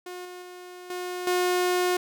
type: tone with level steps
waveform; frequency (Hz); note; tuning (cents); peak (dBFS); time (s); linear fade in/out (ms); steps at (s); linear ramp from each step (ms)
sawtooth; 360; F#4; -47; -32 / -35 / -37 / -27 / -18; 0.06-1.97; 5; 0.25 / 0.42 / 0.9 / 1.27; 2
effects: none